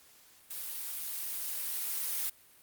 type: noise with level ramp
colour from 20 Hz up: blue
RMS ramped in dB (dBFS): -40 to -33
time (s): 0.5-2.3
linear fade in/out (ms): 10
effects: white hiss -60 dBFS RMS until 2.62 s + Opus 48 kbps